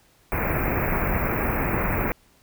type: band-stop noise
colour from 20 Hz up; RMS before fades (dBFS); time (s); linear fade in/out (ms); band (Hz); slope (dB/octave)
pink; -24; 0.32-2.12; 0; 2500 to 14000; 96
effects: pink hiss -59 dBFS RMS until 2.42 s